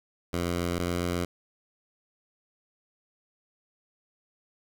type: tone pair in turn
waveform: 10% pulse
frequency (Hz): 86.9 / 87.66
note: F2 / F2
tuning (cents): -8 / +7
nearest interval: unison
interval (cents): 15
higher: second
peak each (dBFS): -19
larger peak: neither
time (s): 0.33-0.79 / 0.79-1.25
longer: neither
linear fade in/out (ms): 5
effects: none